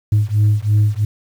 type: beating tone pair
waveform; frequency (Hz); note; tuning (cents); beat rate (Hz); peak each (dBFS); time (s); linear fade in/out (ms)
sine; 103.83 / 106.83; G#2 / G#2; 0 / +49; 3; -13; 0.12-1.05; 5
effects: tanh soft clip ceiling -8 dBFS + 7-bit